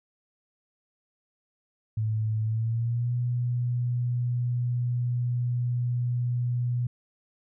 sine tone with pitch glide, 109.4 to 122.09 Hz, A2 to B2, -9 to -19 cents, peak -24 dBFS, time 1.97-6.87 s, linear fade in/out 5 ms, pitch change +190 cents, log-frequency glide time 2.43-3.13 s, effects none

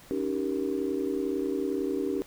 sine chord, Eb dominant seventh, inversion third, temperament just, 280 / 311.1 / 388.9 / 466.7 Hz, Db4 / Eb4 / G4 / Bb4, +18 / 0 / -14 / +2 cents, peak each -31 / -33 / -30 / -35 dBFS, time 0.11-2.22 s, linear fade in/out 0 ms, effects tanh soft clip ceiling -17 dBFS + pink hiss -52 dBFS RMS until 2.26 s

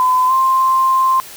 sine tone with pitch glide, 1015 to 1049.6 Hz, B5 to C6, +47 to +5 cents, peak -10 dBFS, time 0-1.2 s, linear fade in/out 0 ms, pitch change +58 cents, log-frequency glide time 0.27-0.32 s, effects white hiss -35 dBFS RMS until 1.36 s

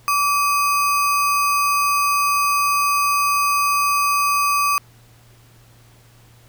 sine tone with sample-and-hold, 1156 Hz, D6, 28 cents flat, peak -15 dBFS, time 0.08-4.78 s, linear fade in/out 0 ms, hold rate 3675 Hz, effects added 117 Hz sine -49 dBFS peak until 6.48 s + pink hiss -53 dBFS RMS until 6.48 s

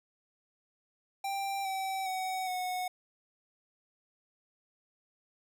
square tone with pitch steps, 787 / 768.6 / 750.6 / 733 Hz, G5 / G5 / F#5 / F#5, +7 / -34 / +25 / -16 cents, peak -33 dBFS, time 1.24-2.88 s, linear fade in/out 5 ms, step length 410 ms, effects none

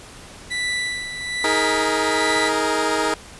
30% pulse tone with tremolo, 1975.5 Hz, B6, in tune, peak -18 dBFS, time 0.5-2.5 s, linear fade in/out 20 ms, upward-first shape sine, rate 1.2 Hz, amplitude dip 60%
15% pulse chord, D# suspended fourth, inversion none, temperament equal with one note detuned, 315.5 / 415.3 / 466.2 Hz, D#4 / G#4 / A#4, +24 / 0 / 0 cents, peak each -17 dBFS, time 1.44-3.14 s, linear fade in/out 2 ms
effects pink hiss -41 dBFS RMS until 3.39 s + resampled to 24000 Hz

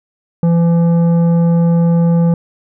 triangle tone with tanh clipping, 169 Hz, E3, 43 cents sharp, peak -10 dBFS, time 0.43-2.34 s, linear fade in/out 2 ms, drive 14 dB, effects none

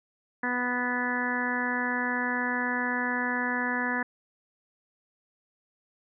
harmonic tone, 246.9 Hz, B3, in tune, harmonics 1 / 2 / 3 / 4 / 5 / 6 / 7 / 8, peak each -32 / -38 / -38 / -34 / -41 / -36 / -30 / -37 dBFS, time 0.43-4.03 s, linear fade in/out 5 ms, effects none

